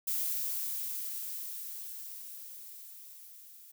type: noise with level ramp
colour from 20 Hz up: violet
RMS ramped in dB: -32 to -54 dBFS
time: 0.07-3.72 s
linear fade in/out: 10 ms
effects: none